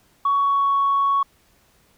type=tone with pitch glide; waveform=sine; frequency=1120 to 1112.3 Hz; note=C#6 to C#6; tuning=+18 to +6 cents; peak=-15 dBFS; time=0.25-1.23 s; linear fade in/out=5 ms; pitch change=-12 cents; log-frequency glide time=0.35-0.75 s; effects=tanh soft clip ceiling -12 dBFS + pink hiss -59 dBFS RMS until 1.97 s